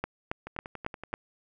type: two click trains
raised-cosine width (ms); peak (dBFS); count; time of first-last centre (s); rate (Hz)
0.5; -15 / -24; 5 / 8; 0.04-1.139 / 0.47-1.13; 3.64 / 10.6
effects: none